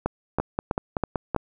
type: two click trains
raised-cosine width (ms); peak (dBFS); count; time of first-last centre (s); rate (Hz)
1; -10 / -9; 6 / 5; 0.4-1.347 / 0.06-1.363; 5.28 / 3.07
effects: none